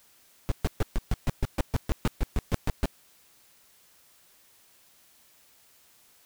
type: noise bursts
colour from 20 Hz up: brown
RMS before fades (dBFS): -23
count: 16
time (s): 0.49-2.856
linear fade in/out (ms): 0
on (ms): 26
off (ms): 130
effects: white hiss -60 dBFS RMS until 6.25 s